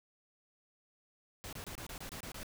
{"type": "noise bursts", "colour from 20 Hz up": "pink", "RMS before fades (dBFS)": -45, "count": 9, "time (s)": [1.44, 2.431], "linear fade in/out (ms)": 0, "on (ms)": 87, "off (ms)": 26, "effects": []}